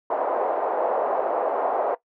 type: band-pass noise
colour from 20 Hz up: white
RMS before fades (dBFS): -24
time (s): 0.1-1.95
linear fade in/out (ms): 5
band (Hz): 470 to 810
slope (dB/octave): 24
effects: noise-tail reverb RT60 0.1 s tail -17 dB re dry